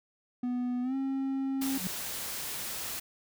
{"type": "tone with pitch glide", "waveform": "triangle", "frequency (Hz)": [246.9, 269.2], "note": ["B3", "C4"], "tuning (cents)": [0, 49], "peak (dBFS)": -27, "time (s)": [0.43, 1.78], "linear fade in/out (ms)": 5, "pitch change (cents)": 149, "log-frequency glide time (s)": [0.82, 0.95]}
{"type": "noise", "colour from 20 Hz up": "white", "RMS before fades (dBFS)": -37, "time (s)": [1.61, 3], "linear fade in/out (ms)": 10}
{"type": "tone with exponential growth", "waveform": "sine", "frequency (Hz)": 184.7, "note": "F#3", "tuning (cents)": -3, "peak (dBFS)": -28, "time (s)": [1.7, 1.87], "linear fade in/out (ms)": 0, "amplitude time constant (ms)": 35}
{"effects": []}